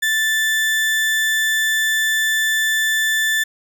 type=tone; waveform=35% pulse; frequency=1760 Hz; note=A6; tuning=in tune; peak=-14 dBFS; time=0.02-3.44 s; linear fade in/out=10 ms; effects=none